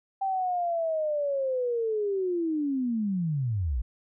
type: linear sweep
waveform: sine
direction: down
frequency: 784 to 51 Hz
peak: -25 dBFS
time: 0.21-3.82 s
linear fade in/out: 10 ms
effects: none